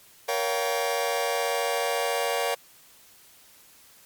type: chord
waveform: sawtooth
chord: G half-diminished seventh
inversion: first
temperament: just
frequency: 470.4 / 564.5 / 705.6 / 784 Hz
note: Bb4 / Db5 / F5 / G5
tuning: +16 / +31 / +18 / 0 cents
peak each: -25 / -25 / -26 / -29 dBFS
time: 0.28-2.55 s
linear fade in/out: 10 ms
effects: white hiss -54 dBFS RMS until 4.05 s + MP3 96 kbps